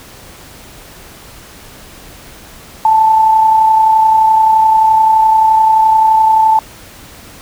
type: tone with amplitude modulation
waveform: sine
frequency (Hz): 879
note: A5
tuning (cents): -2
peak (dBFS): -4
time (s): 2.85-6.59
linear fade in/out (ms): 2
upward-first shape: sine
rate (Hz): 31.6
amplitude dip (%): 35
effects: pink hiss -36 dBFS RMS until 7.41 s